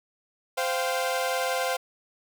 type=chord; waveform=sawtooth; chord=C suspended fourth; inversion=none; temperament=equal with one note detuned; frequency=519 / 698.5 / 784 Hz; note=C5 / F5 / G5; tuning=-14 / 0 / 0 cents; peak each=-24 / -26 / -29 dBFS; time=0.57-1.77 s; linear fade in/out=10 ms; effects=none